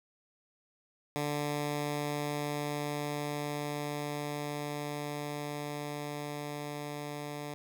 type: tone with level ramp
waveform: 10% pulse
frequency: 146.83 Hz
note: D3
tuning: in tune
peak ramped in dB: -23 to -30 dBFS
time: 1.16-7.54 s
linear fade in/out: 0 ms
effects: none